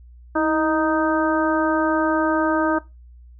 harmonic tone with a mistuned harmonic, 311.1 Hz, D#4, in tune, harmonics 1 / 2 / 3 / 4 / 5, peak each -20 / -23 / -25 / -26 / -27 dBFS, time 0.35-2.79 s, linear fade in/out 10 ms, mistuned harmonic 1, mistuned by +50 cents, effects noise-tail reverb RT60 0.2 s tail -17 dB re dry + added 60 Hz sine -42 dBFS peak until 3.39 s

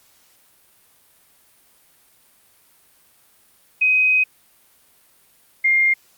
sine tone pair in turn, 2517 / 2117 Hz, D#7 / C7, +19 / +20 cents, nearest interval minor third, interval 299 cents, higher first, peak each -13 dBFS, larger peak neither, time 3.81-4.24 / 5.64-5.94 s, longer first, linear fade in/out 10 ms, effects white hiss -56 dBFS RMS until 6.17 s + Opus 48 kbps

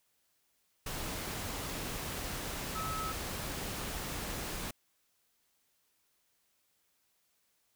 sine tone in noise, 1294 Hz, E6, 32 cents flat, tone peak -37 dBFS, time 2.75-3.12 s, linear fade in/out 5 ms, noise pink, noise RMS -39 dBFS, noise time 0.86-4.71 s, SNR -1 dB, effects white hiss -75 dBFS RMS until 7.75 s

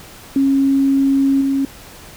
sine tone with level steps, 273.1 Hz, C#4, 26 cents flat, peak -11 / -14 dBFS, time 0.36-1.65 s, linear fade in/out 2 ms, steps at 1.41 s, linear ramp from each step 2 ms, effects pink hiss -39 dBFS RMS until 2.16 s

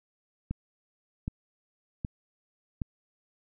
click train, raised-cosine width 5 ms, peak -19 dBFS, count 4, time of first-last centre 0.51-2.818 s, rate 1.3 Hz, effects none

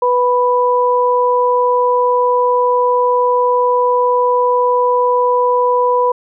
sine tone pair together, 493.9 / 987.8 Hz, B4 / B5, 0 / 0 cents, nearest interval octave, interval 1200 cents, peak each -13 dBFS, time 0.02-6.12 s, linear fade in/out 5 ms, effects none

